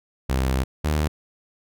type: tone pair in turn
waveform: sawtooth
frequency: 65.41 / 75.96 Hz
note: C2 / D#2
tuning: 0 / -41 cents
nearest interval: minor third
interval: 259 cents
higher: second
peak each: -16 dBFS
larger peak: neither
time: 0.29-0.64 / 0.84-1.08 s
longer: first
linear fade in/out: 10 ms
effects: none